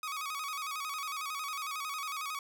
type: tone with vibrato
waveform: sawtooth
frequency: 1188 Hz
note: D6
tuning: 20 cents sharp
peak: -32 dBFS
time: 0.03-2.39 s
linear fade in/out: 2 ms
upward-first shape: square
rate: 11 Hz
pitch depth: 92 cents each way
effects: none